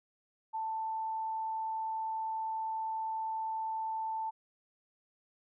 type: tone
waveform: sine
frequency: 885 Hz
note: A5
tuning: 10 cents sharp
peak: -33 dBFS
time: 0.53-4.31 s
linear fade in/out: 20 ms
effects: none